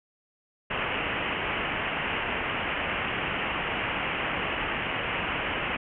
white low-pass noise, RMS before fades -30 dBFS, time 0.7-5.77 s, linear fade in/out 10 ms, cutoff 3000 Hz, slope 96 dB/octave, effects none

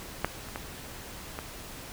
clicks, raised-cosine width 0.5 ms, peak -10 / -28 / -19 / -20 dBFS, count 4, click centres 0.246 / 0.487 / 0.559 / 1.389 s, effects pink hiss -43 dBFS RMS until 1.92 s

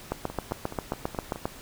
two click trains, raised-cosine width 1 ms, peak -13 / -22 dBFS, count 11 / 6, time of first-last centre 0.12-1.455 / 0.3-1.359 s, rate 7.49 / 4.72 Hz, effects pink hiss -46 dBFS RMS until 1.61 s

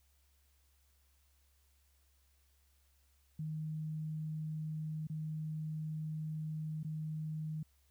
sine tone with dropouts, 155.56 Hz, D#3, in tune, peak -37 dBFS, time 3.39-7.63 s, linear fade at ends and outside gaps 5 ms, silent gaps 5.071-5.098 / 6.832-6.846 s, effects added 68 Hz sine -69 dBFS peak until 7.9 s + white hiss -75 dBFS RMS until 7.9 s

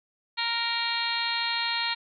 harmonic tone, 466.2 Hz, A#4, in tune, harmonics 2 / 3 / 4 / 5 / 6 / 7 / 8 / 9, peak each -33 / -37 / -34 / -34 / -36 / -37 / -34 / -31 dBFS, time 0.37-1.95 s, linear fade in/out 20 ms, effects none

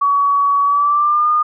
sine tone with pitch glide, 1130 to 1218.1 Hz, C#6 to D#6, +33 to -37 cents, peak -11 dBFS, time 0.01-1.43 s, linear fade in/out 10 ms, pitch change +130 cents, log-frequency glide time 0.63-1.3 s, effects none

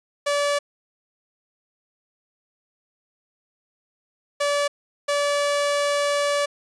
sawtooth tone bursts at uneven times, 576 Hz, D5, 34 cents flat, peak -16 dBFS, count 3, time 0.26-0.59 / 4.4-4.68 / 5.08-6.46 s, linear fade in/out 10 ms, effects resampled to 22050 Hz

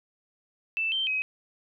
sine tone with pitch steps, 2650 / 3124 / 2536 Hz, E7 / G7 / D#7, +9 / -7 / +32 cents, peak -25 dBFS, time 0.77-1.22 s, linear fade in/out 0 ms, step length 150 ms, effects none

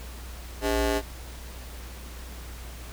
20% pulse ring-modulated tone, 230 Hz, A#3, 23 cents flat, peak -15 dBFS, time 0.61-1.02 s, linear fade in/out 50 ms, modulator 174 Hz, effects added 60 Hz sine -39 dBFS peak until 2.92 s + pink hiss -45 dBFS RMS until 2.92 s

